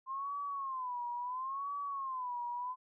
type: tone with vibrato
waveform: sine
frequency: 1046.5 Hz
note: C6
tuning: in tune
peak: -36 dBFS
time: 0.06-2.76 s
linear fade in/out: 50 ms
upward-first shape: sine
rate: 0.73 Hz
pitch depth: 150 cents each way
effects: none